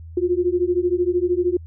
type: beating tone pair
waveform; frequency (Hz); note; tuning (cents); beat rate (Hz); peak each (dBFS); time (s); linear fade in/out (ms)
sine; 349.2 / 362.2; F4 / F#4; 0 / -37; 13; -20; 0.17-1.57; 5
effects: added 82 Hz sine -35 dBFS peak until 1.66 s